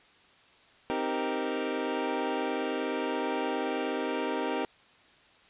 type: chord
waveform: 25% pulse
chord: C minor seventh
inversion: none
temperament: equal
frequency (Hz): 261.6 / 311.1 / 392 / 466.2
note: C4 / Eb4 / G4 / Bb4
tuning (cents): 0 / 0 / 0 / 0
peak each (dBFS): -31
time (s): 0.9-4.65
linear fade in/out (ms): 0
effects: white hiss -59 dBFS RMS until 5.49 s + resampled to 8000 Hz